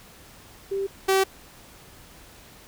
sine / sawtooth tone pair in turn, 392 / 384.4 Hz, G4 / G4, 0 / -34 cents, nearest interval unison, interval 34 cents, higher first, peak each -24 / -14 dBFS, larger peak second, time 0.71-0.87 / 1.08-1.24 s, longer neither, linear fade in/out 10 ms, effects pink hiss -49 dBFS RMS until 2.67 s

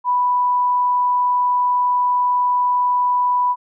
sine tone, 987.8 Hz, B5, in tune, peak -14 dBFS, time 0.04-3.56 s, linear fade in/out 50 ms, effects none

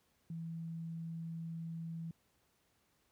sine tone, 164.81 Hz, E3, in tune, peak -40 dBFS, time 0.3-2.11 s, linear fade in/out 2 ms, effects pink hiss -75 dBFS RMS until 3.11 s + high-pass 60 Hz 12 dB/octave

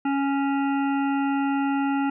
harmonic tone, 277.2 Hz, C#4, in tune, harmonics 1 / 3 / 5 / 7 / 9 / 10, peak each -22 / -28 / -33 / -41 / -43 / -42 dBFS, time 0.05-2.1 s, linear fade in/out 5 ms, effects none

